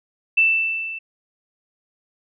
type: tone with level ramp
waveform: sine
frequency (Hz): 2659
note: E7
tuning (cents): +14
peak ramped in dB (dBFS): -11 to -29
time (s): 0.37-0.99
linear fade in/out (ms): 10
effects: none